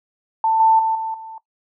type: tone with level steps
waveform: sine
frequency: 890 Hz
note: A5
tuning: 20 cents sharp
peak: -14 / -10 / -16 / -22 / -32 dBFS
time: 0.44-1.38 s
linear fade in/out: 2 ms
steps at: 0.6 / 0.79 / 0.95 / 1.14 s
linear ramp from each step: 2 ms
effects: noise-tail reverb RT60 0.1 s tail -17 dB re dry